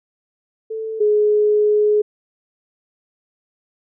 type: tone pair in turn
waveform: sine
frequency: 441.7 / 420.5 Hz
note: A4 / G#4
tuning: +7 / +22 cents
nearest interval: minor second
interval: 85 cents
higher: first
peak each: -23 / -12 dBFS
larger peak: second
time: 0.7-1 / 1-2.02 s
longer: second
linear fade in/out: 10 ms
effects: none